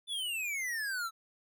square exponential sweep, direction down, 3537 to 1300 Hz, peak -34 dBFS, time 0.07-1.11 s, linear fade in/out 50 ms, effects none

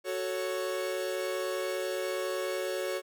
45% pulse chord, F# minor, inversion none, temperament equal, 370 / 440 / 554.4 Hz, F#4 / A4 / C#5, 0 / 0 / 0 cents, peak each -35 / -38 / -34 dBFS, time 0.04-3.02 s, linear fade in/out 50 ms, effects none

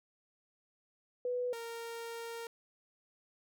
sine / sawtooth tone pair in turn, 493.9 / 463 Hz, B4 / A#4, 0 / -12 cents, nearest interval minor second, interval 112 cents, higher first, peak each -32 / -37 dBFS, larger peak first, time 1.25-1.53 / 1.53-2.47 s, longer second, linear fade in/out 2 ms, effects none

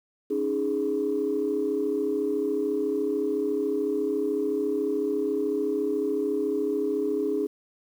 sine chord, C# suspended second, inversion none, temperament equal, 277.2 / 311.1 / 415.3 Hz, C#4 / D#4 / G#4, 0 / 0 / 0 cents, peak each -30 / -29 / -25 dBFS, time 0.3-7.47 s, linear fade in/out 10 ms, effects tanh soft clip ceiling -16 dBFS + 9-bit

